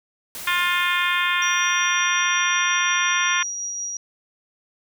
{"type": "noise with exponential decay", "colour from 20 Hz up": "white", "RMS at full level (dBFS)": -33, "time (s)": [0.35, 3.16], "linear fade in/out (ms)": 1, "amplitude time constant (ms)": 610}
{"type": "harmonic tone", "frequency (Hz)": 353.5, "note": "F4", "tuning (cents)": 21, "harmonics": [3, 4, 5, 6, 7, 8, 9, 10], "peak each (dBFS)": [-25, -26, -25, -27, -26, -33, -30, -30], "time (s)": [0.47, 3.43], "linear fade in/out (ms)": 5}
{"type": "tone with tremolo", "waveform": "sine", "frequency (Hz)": 5750, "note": "F8", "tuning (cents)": 50, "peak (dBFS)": -25, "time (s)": [1.42, 3.97], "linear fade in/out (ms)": 2, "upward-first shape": "triangle", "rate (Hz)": 5.5, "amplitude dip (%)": 25}
{"effects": []}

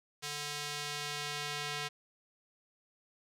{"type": "tone with band-pass filter sweep", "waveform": "square", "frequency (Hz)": 146.83, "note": "D3", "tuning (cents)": 0, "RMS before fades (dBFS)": -39, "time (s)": [0.22, 1.89], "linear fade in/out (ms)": 20, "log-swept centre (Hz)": [5200, 3300], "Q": 0.79, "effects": []}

